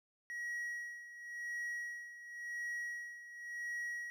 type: tone with tremolo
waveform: triangle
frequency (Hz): 1909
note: A#6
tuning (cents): +41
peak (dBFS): -36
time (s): 0.3-4.1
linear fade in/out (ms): 0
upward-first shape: sine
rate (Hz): 0.93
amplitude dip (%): 75
effects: none